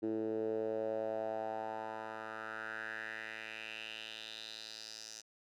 10% pulse tone with band-pass filter sweep, 110.1 Hz, A2, 2 cents sharp, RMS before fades -41 dBFS, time 0.02-5.22 s, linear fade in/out 20 ms, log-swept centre 340 to 5900 Hz, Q 3.9, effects none

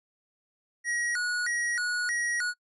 square tone with vibrato, 1665 Hz, G#6, 4 cents sharp, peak -28 dBFS, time 0.84-2.54 s, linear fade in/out 50 ms, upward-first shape square, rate 1.6 Hz, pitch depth 230 cents each way, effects noise-tail reverb RT60 0.1 s tail -24 dB re dry + resampled to 24000 Hz

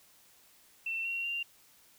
sine tone with pitch steps, 2691 / 2740 / 2777 Hz, E7 / F7 / F7, +35 / -34 / -10 cents, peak -32 dBFS, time 0.86-1.43 s, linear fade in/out 5 ms, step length 190 ms, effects white hiss -62 dBFS RMS until 1.98 s

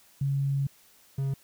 sine / triangle tone pair in turn, 138.59 / 136.37 Hz, C#3 / C#3, 0 / -28 cents, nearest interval unison, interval 28 cents, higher first, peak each -24 dBFS, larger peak neither, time 0.21-0.67 / 1.18-1.34 s, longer first, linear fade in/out 5 ms, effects white hiss -59 dBFS RMS until 1.43 s

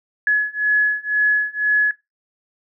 sine beating tone pair, 1695 / 1697 Hz, G#6 / G#6, +35 / +37 cents, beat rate 2 Hz, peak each -19 / -18 dBFS, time 0.27-1.91 s, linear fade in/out 2 ms, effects noise-tail reverb RT60 0.2 s tail -20 dB re dry

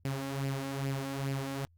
sawtooth tone with flanger, 136.6 Hz, C#3, 25 cents flat, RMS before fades -35 dBFS, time 0.05-1.65 s, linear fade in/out 0 ms, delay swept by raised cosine 0.39 to 3.79 ms, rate 2.4 Hz, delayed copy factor +0.55, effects added 85 Hz sine -61 dBFS peak until 1.77 s + Opus 48 kbps

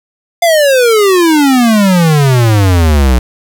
square exponential sweep, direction down, 701 to 59.8 Hz, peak -6 dBFS, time 0.42-3.19 s, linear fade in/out 5 ms, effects none

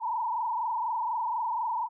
sine tone with frequency modulation, 932.3 Hz, A#5, in tune, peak -27 dBFS, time 0-1.89 s, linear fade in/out 50 ms, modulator 24.1 Hz, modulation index 2.6, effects none

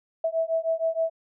sine beating tone pair, 650 / 656.4 Hz, E5 / E5, -24 / -8 cents, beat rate 6.4 Hz, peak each -26 dBFS, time 0.24-1.1 s, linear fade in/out 5 ms, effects none

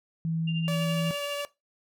sine tone with pitch glide, 163.1 to 165.28 Hz, E3 to E3, -18 to +5 cents, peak -26 dBFS, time 0.25-1.11 s, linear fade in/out 0 ms, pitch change +23 cents, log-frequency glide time 0.43-0.94 s
sine tone with tremolo, 2794 Hz, F7, in tune, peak -31 dBFS, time 0.47-1.42 s, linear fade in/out 10 ms, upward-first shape triangle, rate 12 Hz, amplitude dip 90%
sawtooth tone with vibrato, 575 Hz, D5, 37 cents flat, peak -27 dBFS, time 0.68-1.45 s, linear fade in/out 0 ms, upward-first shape triangle, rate 8.5 Hz, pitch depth 8 cents each way
effects noise-tail reverb RT60 0.2 s tail -18 dB re dry

